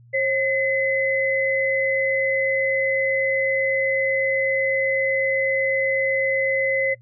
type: tone pair together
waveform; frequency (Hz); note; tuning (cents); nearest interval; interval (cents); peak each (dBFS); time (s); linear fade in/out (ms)
sine; 537.8 / 2032; C5 / B6; +47 / +49; octave + major seventh; 2302; -21; 0.13-6.95; 20
effects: noise-tail reverb RT60 0.1 s tail -24 dB re dry + added 119 Hz sine -47 dBFS peak until 7.01 s